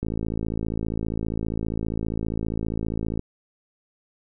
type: click train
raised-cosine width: 3 ms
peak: -15 dBFS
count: 175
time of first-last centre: 0.03-3.194 s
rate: 55 Hz
effects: none